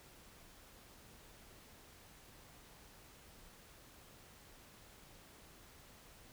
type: silence
effects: pink hiss -60 dBFS RMS until 6.32 s